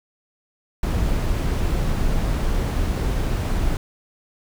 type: noise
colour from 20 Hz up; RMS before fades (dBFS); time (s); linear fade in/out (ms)
brown; -21; 0.83-3.77; 2
effects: none